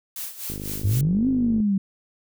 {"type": "noise with tremolo", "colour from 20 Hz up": "blue", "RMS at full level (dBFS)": -31, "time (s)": [0.16, 1.01], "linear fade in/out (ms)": 2, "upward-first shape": "sine", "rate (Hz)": 4, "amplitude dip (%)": 75}
{"type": "click train", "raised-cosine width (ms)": 3, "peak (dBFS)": -21, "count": 57, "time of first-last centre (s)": [0.5, 1.602], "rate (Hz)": 50.8}
{"type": "exponential two-way sweep", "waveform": "sine", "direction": "up then down", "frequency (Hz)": [91.6, 268.7, 190.1], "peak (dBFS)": -18, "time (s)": [0.84, 1.78], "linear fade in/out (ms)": 5, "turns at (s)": 1.28}
{"effects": []}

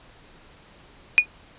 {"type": "tone with exponential decay", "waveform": "sine", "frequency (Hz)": 2454, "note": "D#7", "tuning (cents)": -25, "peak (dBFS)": -6, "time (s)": [1.18, 1.26], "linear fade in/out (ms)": 0, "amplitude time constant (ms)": 16, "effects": ["pink hiss -51 dBFS RMS until 1.58 s", "resampled to 8000 Hz"]}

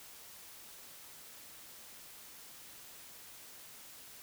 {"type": "silence", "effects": ["white hiss -53 dBFS RMS until 4.22 s"]}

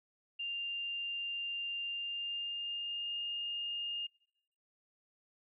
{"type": "tone with pitch glide", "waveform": "sine", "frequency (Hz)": [2794, 2828], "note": ["F7", "F7"], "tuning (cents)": [0, 21], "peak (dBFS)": -36, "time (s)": [0.39, 4.07], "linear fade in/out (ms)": 10, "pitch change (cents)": 21, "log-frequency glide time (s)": [1.86, 3.19], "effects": ["noise-tail reverb RT60 0.9 s tail -25 dB re dry"]}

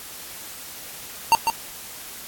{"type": "tone with echo", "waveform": "square", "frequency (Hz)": 915, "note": "A#5", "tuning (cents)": -32, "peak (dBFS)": -12, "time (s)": [1.32, 1.35], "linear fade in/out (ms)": 0, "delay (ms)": 150, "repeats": 1, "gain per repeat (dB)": -6, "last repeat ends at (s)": 1.5, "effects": ["white hiss -38 dBFS RMS until 2.27 s", "AAC 64 kbps"]}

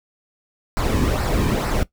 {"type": "noise with flanger", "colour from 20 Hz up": "brown", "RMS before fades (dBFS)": -20, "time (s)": [0.77, 1.83], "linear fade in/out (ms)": 0, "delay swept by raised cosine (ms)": [0.3, 1.5], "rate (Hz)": 2.2, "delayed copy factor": -0.55, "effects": ["noise-tail reverb RT60 0.1 s tail -17 dB re dry"]}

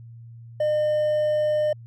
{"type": "tone with hard clipping", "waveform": "triangle", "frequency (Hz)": 606, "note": "D#5", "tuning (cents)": -46, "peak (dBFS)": -20, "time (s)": [0.6, 1.73], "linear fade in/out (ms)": 5, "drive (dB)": 5, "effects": ["added 116 Hz sine -40 dBFS peak until 1.86 s"]}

